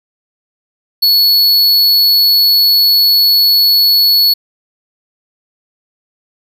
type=tone; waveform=square; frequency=4400 Hz; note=C#8; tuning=14 cents flat; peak=-7 dBFS; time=1.02-4.34 s; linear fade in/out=10 ms; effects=none